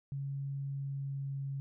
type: tone with pitch glide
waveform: sine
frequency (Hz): 138.59 to 137.63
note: C#3 to C#3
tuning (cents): 0 to -12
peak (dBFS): -35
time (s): 0.12-1.6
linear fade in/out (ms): 0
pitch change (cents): -12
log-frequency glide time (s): 0.65-1.42
effects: none